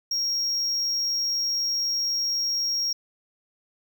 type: tone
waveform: triangle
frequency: 5588 Hz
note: F8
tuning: in tune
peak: -22 dBFS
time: 0.11-2.93 s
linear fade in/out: 5 ms
effects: none